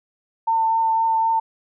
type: tone with vibrato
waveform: sine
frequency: 900 Hz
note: A5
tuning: 39 cents sharp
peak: -16 dBFS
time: 0.47-1.4 s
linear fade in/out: 10 ms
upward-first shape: sine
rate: 3.9 Hz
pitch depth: 11 cents each way
effects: none